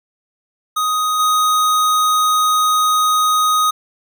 square tone with level steps, 1250 Hz, D#6, 8 cents sharp, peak -16 / -13 dBFS, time 0.76-3.71 s, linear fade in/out 10 ms, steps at 1.19 s, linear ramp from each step 10 ms, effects none

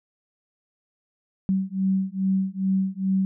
sine beating tone pair, 190 / 192.4 Hz, F#3 / G3, +46 / -32 cents, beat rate 2.4 Hz, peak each -24 dBFS, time 1.49-3.25 s, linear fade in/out 0 ms, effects none

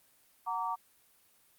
sine chord, Gb augmented, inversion none, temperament just, 740 / 925 / 1156.2 Hz, Gb5 / Bb5 / D6, 0 / -14 / -27 cents, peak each -39 / -34 / -36 dBFS, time 0.46-0.76 s, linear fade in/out 20 ms, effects white hiss -66 dBFS RMS until 1.58 s + Opus 32 kbps

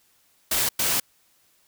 white noise bursts at uneven times, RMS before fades -23 dBFS, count 2, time 0.51-0.69 / 0.79-1 s, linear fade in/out 5 ms, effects white hiss -63 dBFS RMS until 1.67 s

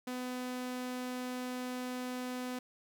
sawtooth tone, 251.1 Hz, B3, 29 cents sharp, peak -33 dBFS, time 0.07-2.59 s, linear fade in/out 5 ms, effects none

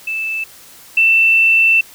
sine tone pair in turn, 2637 / 2672 Hz, E7 / E7, 0 / +23 cents, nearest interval unison, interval 23 cents, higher second, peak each -18 / -8 dBFS, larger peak second, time 0.07-0.44 / 0.97-1.81 s, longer second, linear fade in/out 5 ms, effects white hiss -41 dBFS RMS until 1.94 s

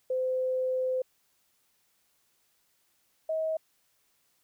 sine tone pair in turn, 514 / 636.7 Hz, C5 / D#5, -31 / +40 cents, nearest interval major third, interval 371 cents, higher second, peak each -26 / -27 dBFS, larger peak first, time 0.1-1.02 / 3.29-3.57 s, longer first, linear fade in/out 5 ms, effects white hiss -71 dBFS RMS until 4.43 s

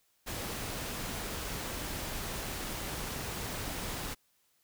pink noise, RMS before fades -38 dBFS, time 0.26-4.15 s, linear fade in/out 20 ms, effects white hiss -72 dBFS RMS until 4.63 s

